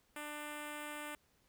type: tone with notch filter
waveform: 5% pulse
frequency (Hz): 297.5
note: D4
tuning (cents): +22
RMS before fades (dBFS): -45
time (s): 0.16-1.15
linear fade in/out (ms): 2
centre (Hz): 4300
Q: 1.1
effects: pink hiss -73 dBFS RMS until 1.48 s